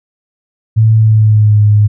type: tone with pitch glide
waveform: sine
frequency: 110.7 to 104.79 Hz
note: A2 to G#2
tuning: +11 to +16 cents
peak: -4 dBFS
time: 0.76-1.88 s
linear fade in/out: 20 ms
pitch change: -95 cents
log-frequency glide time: 0.95-1.61 s
effects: none